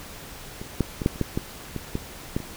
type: clicks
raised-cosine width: 3 ms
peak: -21 / -8 / -15 / -6 / -26 / -9 / -11 / -16 / -13 / -11 / -22 dBFS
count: 11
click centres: 0.615 / 0.807 / 1.018 / 1.061 / 1.159 / 1.213 / 1.375 / 1.763 / 1.954 / 2.365 / 2.403 s
effects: pink hiss -41 dBFS RMS until 2.56 s